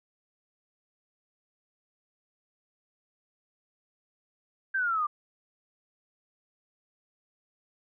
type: exponential sweep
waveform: sine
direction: down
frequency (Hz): 1598 to 1174.7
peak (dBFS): -25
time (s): 4.74-5.07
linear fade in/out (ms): 10
effects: none

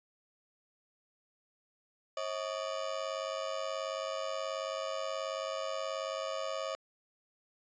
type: ring-modulated tone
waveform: 30% pulse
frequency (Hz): 590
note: D5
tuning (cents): +8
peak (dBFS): -29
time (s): 2.17-6.75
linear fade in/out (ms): 0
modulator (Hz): 49.3
effects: resampled to 16000 Hz

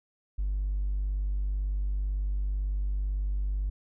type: tone with hard clipping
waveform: sine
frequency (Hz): 49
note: G1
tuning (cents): 0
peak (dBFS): -27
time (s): 0.38-3.7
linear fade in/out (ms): 10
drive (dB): 1
effects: none

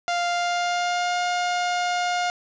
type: tone with pitch glide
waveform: sawtooth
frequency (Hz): 698.5 to 711.5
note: F5 to F5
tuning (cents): 0 to +32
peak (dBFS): -18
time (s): 0.08-2.3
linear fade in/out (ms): 0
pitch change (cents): +32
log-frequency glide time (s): 0.27-1.2
effects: resampled to 16000 Hz + 8-bit

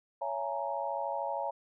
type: chord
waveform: sine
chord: A# half-diminished seventh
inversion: first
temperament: just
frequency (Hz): 559.4 / 671.3 / 839.1 / 932.3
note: C#5 / E5 / G#5 / A#5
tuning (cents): +16 / +31 / +18 / 0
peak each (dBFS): -37 / -38 / -37 / -37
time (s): 0.21-1.51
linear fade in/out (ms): 10
effects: none

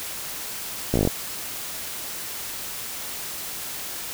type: slowing click train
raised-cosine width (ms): 2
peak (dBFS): -7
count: 8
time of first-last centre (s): 0.94-1.074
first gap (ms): 16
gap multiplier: 1.06
effects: white hiss -33 dBFS RMS until 4.13 s

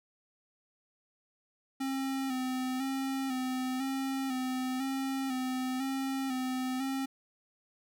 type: tone with vibrato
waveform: square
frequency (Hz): 262.5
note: C4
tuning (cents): +6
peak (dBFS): -32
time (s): 1.8-7.06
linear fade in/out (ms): 10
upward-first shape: square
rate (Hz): 1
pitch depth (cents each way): 38
effects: none

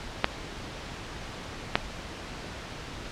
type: clicks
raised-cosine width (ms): 0.3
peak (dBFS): -3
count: 2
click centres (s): 0.244 / 1.755
effects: pink hiss -39 dBFS RMS until 3.11 s + low-pass 5000 Hz 12 dB/octave

